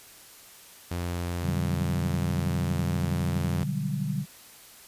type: tone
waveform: sawtooth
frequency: 87.31 Hz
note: F2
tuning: in tune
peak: -25 dBFS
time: 0.91-3.64 s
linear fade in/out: 5 ms
type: chord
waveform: sine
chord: G major seventh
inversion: first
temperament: just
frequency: 122.5 / 147 / 183.75 / 196 Hz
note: B2 / D3 / F#3 / G3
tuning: -14 / +2 / -12 / 0 cents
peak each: -35 / -29 / -34 / -33 dBFS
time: 1.41-4.26 s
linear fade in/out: 50 ms
effects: white hiss -50 dBFS RMS until 4.87 s + resampled to 32000 Hz